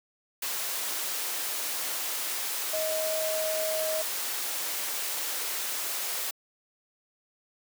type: tone in noise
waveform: sine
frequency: 631 Hz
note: D#5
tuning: 24 cents sharp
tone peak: -28 dBFS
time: 2.73-4.02 s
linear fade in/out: 5 ms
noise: white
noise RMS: -32 dBFS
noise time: 0.42-6.31 s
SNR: +1 dB
effects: high-pass 400 Hz 12 dB/octave